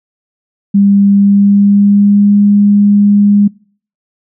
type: tone with pitch glide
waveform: sine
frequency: 200 to 204 Hz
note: G3 to G#3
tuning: +35 to -31 cents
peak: -4 dBFS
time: 0.74-3.48 s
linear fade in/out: 10 ms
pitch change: +34 cents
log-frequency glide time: 1.15-2.38 s
effects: noise-tail reverb RT60 0.5 s tail -25 dB re dry